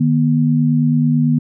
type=tone pair together; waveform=sine; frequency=152.7 / 241.8 Hz; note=D#3 / B3; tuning=-32 / -36 cents; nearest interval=minor sixth; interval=796 cents; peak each=-14 dBFS; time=0-1.39 s; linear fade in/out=10 ms; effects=none